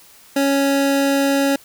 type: tone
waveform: 25% pulse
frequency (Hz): 277.2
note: C#4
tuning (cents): 0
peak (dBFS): -11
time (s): 0.36-1.56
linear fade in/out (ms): 5
effects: white hiss -47 dBFS RMS until 1.64 s